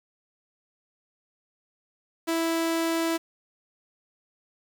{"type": "tone", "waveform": "sawtooth", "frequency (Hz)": 329.6, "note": "E4", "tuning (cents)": 0, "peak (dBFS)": -20, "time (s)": [2.27, 3.18], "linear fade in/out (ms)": 20, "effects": ["8-bit"]}